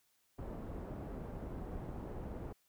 pink low-pass noise, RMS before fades -44 dBFS, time 0.38-2.53 s, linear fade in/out 10 ms, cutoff 670 Hz, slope 12 dB/octave, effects white hiss -75 dBFS RMS until 2.68 s

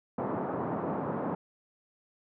pink band-pass noise, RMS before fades -33 dBFS, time 0.18-1.35 s, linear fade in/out 5 ms, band 150 to 1100 Hz, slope 24 dB/octave, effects none

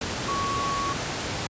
sine tone in noise, 1116 Hz, C#6, 11 cents sharp, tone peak -26 dBFS, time 0.28-0.93 s, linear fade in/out 5 ms, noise pink, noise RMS -29 dBFS, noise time 0.01-1.47 s, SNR 0 dB, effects high-pass 80 Hz 12 dB/octave + resampled to 16000 Hz

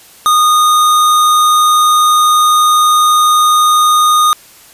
square tone, 1231 Hz, D#6, 19 cents flat, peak -7 dBFS, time 0.26-4.33 s, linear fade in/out 0 ms, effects white hiss -40 dBFS RMS until 4.73 s + resampled to 32000 Hz

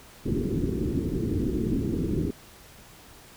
white low-pass noise, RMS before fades -27 dBFS, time 0.25-2.31 s, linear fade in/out 10 ms, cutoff 390 Hz, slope 48 dB/octave, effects pink hiss -50 dBFS RMS until 3.36 s

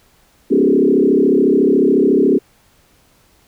sine tone with frequency modulation, 329.6 Hz, E4, in tune, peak -9 dBFS, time 0.5-2.39 s, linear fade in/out 20 ms, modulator 34 Hz, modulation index 2.9, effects pink hiss -54 dBFS RMS until 3.47 s

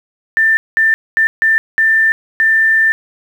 sine tone bursts at uneven times, 1784 Hz, A6, 23 cents sharp, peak -8 dBFS, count 6, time 0.37-0.57 / 0.77-0.94 / 1.17-1.27 / 1.42-1.58 / 1.78-2.12 / 2.4-2.92 s, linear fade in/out 0 ms, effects 7-bit

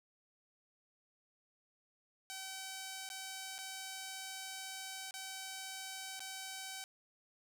5% pulse tone with dropouts, 766 Hz, G5, 40 cents flat, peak -32 dBFS, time 2.3-6.84 s, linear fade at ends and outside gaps 0 ms, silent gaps 3.09-3.101 / 3.581-3.588 / 5.109-5.14 / 6.194-6.204 s, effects none

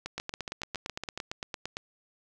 two click trains, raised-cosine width 0.2 ms, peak -18 / -17 dBFS, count 9 / 15, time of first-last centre 0.06-1.176 / 0.18-1.769 s, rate 7.17 / 8.81 Hz, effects none

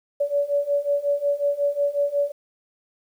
sine beating tone pair, 569 / 574.5 Hz, C#5 / D5, +45 / -38 cents, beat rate 5.5 Hz, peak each -24 / -22 dBFS, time 0.2-2.32 s, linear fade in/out 10 ms, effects 9-bit

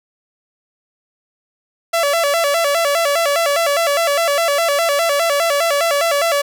sawtooth tone with vibrato, 619 Hz, D#5, 9 cents flat, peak -10 dBFS, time 1.93-6.42 s, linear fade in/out 10 ms, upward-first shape square, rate 4.9 Hz, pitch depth 140 cents each way, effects none

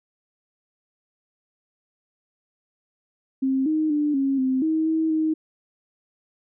sine tone with pitch steps, 265.9 / 311.4 / 296.5 / 272.3 / 260.8 / 317.1 / 319.9 / 314.6 Hz, C4 / D#4 / D4 / C#4 / C4 / D#4 / D#4 / D#4, +28 / +2 / +17 / -31 / -5 / +33 / +48 / +19 cents, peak -19 dBFS, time 3.42-5.34 s, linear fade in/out 10 ms, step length 240 ms, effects none

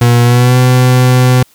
40% pulse tone with pitch glide, 120 to 126.48 Hz, B2 to B2, -49 to +42 cents, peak -4 dBFS, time 0.01-1.43 s, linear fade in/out 5 ms, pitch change +91 cents, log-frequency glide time 0.24-0.57 s, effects white hiss -48 dBFS RMS until 1.54 s

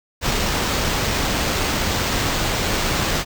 pink noise with sample-and-hold, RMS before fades -21 dBFS, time 0.21-3.25 s, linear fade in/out 50 ms, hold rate 11025 Hz, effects none

